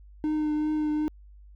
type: tone with vibrato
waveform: triangle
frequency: 304.5 Hz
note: D#4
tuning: 37 cents flat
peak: -22 dBFS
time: 0.24-1.08 s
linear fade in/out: 0 ms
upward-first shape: triangle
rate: 2.6 Hz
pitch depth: 19 cents each way
effects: added 50 Hz sine -47 dBFS peak until 1.55 s